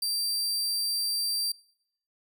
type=tone; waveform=sawtooth; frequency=4699 Hz; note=D8; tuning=in tune; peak=-24 dBFS; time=0.02-1.52 s; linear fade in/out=5 ms; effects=noise-tail reverb RT60 0.7 s tail -23 dB re dry